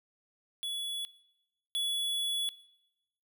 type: tone pair in turn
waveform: square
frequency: 3400 / 3400 Hz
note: G#7 / G#7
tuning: +40 / +40 cents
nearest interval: unison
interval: 0 cents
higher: neither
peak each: -34 / -30 dBFS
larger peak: second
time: 0.63-1.05 / 1.75-2.49 s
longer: second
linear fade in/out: 0 ms
effects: noise-tail reverb RT60 0.9 s tail -20 dB re dry